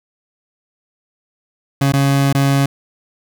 30% pulse tone with dropouts, 138.59 Hz, C#3, in tune, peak -9 dBFS, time 1.81-2.66 s, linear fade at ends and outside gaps 5 ms, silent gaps 1.922-1.935 / 2.328-2.348 s, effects none

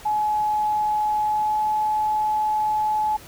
sine tone with pitch glide, 848 to 854.9 Hz, G#5 to G#5, +36 to +50 cents, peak -19 dBFS, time 0.05-3.17 s, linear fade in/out 10 ms, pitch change +14 cents, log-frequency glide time 1.16-1.66 s, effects pink hiss -44 dBFS RMS until 3.27 s

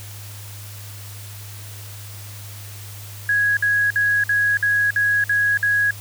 sine tone bursts, 1661.2 Hz, G#6, in tune, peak -15 dBFS, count 8, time 3.29-5.908 s, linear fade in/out 2 ms, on 280 ms, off 54 ms, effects added 102 Hz sine -35 dBFS peak until 6 s + white hiss -40 dBFS RMS until 6 s

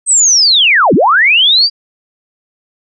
sine linear two-way sweep, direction down then up, 8410 to 142.8 to 4844 Hz, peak -5 dBFS, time 0.06-1.7 s, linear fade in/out 50 ms, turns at 0.94 s, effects none

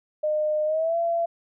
sine tone with pitch glide, 610 to 676.8 Hz, D#5 to E5, -34 to +45 cents, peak -21 dBFS, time 0.23-1.26 s, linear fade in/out 10 ms, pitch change +179 cents, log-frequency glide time 0.65-0.97 s, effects none

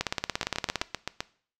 two click trains, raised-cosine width 0.2 ms, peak -12 / -9 dBFS, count 7 / 15, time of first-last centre 0.43-1.205 / 0.01-0.815 s, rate 7.74 / 17.4 Hz, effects noise-tail reverb RT60 0.5 s tail -19 dB re dry

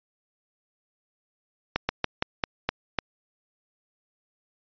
slowing click train, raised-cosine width 0.3 ms, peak -7 dBFS, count 7, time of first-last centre 1.76-2.987 s, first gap 130 ms, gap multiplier 1.18, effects resampled to 11025 Hz

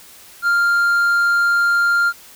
triangle tone, 1396.9 Hz, F6, in tune, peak -11 dBFS, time 0.42-2.13 s, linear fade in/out 50 ms, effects white hiss -43 dBFS RMS until 2.35 s

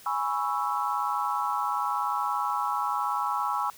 sine chord, C# minor seventh, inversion second, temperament equal, 830.6 / 987.8 / 1108.7 / 1318.5 Hz, G#5 / B5 / C#6 / E6, 0 / 0 / 0 / 0 cents, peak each -31 dBFS, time 0.06-3.7 s, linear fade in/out 2 ms, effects white hiss -51 dBFS RMS until 3.77 s

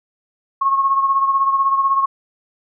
sine beating tone pair, 1089 / 1105 Hz, C#6 / C#6, -31 / -6 cents, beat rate 16 Hz, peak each -14 / -22 dBFS, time 0.61-2.06 s, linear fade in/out 10 ms, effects none

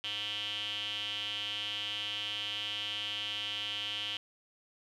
square tone with band-pass filter, 103.83 Hz, G#2, in tune, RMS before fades -37 dBFS, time 0.04-4.17 s, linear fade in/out 0 ms, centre 3100 Hz, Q 9.8, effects none

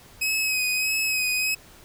sawtooth tone with vibrato, 2538 Hz, D#7, 34 cents sharp, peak -19 dBFS, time 0.21-1.55 s, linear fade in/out 10 ms, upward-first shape sine, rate 1.6 Hz, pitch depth 31 cents each way, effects pink hiss -50 dBFS RMS until 1.84 s

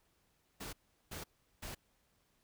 pink noise bursts, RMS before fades -45 dBFS, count 3, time 0.6-1.75 s, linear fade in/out 10 ms, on 130 ms, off 380 ms, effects pink hiss -75 dBFS RMS until 2.43 s

